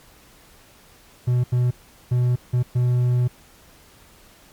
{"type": "tone bursts at uneven times", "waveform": "triangle", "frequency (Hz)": 123.47, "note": "B2", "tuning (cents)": 0, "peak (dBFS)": -14, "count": 5, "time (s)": [[1.27, 1.44], [1.52, 1.71], [2.11, 2.36], [2.53, 2.63], [2.75, 3.28]], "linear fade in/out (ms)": 10, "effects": ["pink hiss -51 dBFS RMS until 4.52 s", "MP3 96 kbps"]}